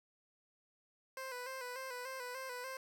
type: tone with vibrato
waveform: 15% pulse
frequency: 510 Hz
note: C5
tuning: 44 cents flat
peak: -36 dBFS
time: 1.17-2.77 s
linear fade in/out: 2 ms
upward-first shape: square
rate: 3.4 Hz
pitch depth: 53 cents each way
effects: none